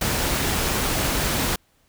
pink noise, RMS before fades -23 dBFS, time 0.01-1.56 s, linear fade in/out 5 ms, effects pink hiss -63 dBFS RMS until 1.88 s

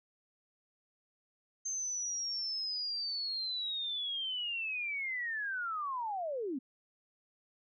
sine linear sweep, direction down, 6330 to 240.4 Hz, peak -34 dBFS, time 1.65-6.59 s, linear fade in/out 10 ms, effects none

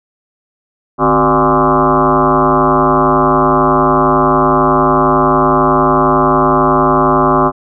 sine tone with frequency modulation, 708 Hz, F5, 23 cents sharp, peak -7 dBFS, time 0.98-7.52 s, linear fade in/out 50 ms, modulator 111 Hz, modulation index 4.8, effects none

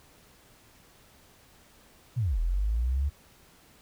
sine linear two-way sweep, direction down then up, 131.6 to 39.19 to 72.9 Hz, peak -24 dBFS, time 2.16-3.1 s, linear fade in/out 20 ms, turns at 2.39 s, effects pink hiss -58 dBFS RMS until 3.81 s

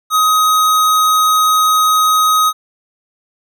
square tone, 1259 Hz, D#6, 20 cents sharp, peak -10 dBFS, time 0.1-2.53 s, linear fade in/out 50 ms, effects none

